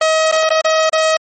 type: tone with dropouts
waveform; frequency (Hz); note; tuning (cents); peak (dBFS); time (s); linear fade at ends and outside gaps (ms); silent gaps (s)
sawtooth; 635; D#5; +35; -7; 0.01-1.17; 5; 0.316-0.323 / 0.493-0.503 / 0.614-0.645 / 0.896-0.928
effects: MP3 32 kbps